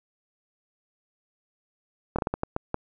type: slowing click train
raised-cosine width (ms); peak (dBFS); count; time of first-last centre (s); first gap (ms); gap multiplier
1; -12; 8; 2.16-2.744; 26; 1.38
effects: none